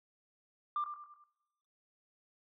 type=tone with echo; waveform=sine; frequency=1189 Hz; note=D6; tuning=21 cents sharp; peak=-30 dBFS; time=0.76-0.84 s; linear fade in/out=2 ms; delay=100 ms; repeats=4; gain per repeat=-7 dB; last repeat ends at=1.24 s; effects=noise-tail reverb RT60 0.9 s tail -20 dB re dry + tanh soft clip ceiling -27 dBFS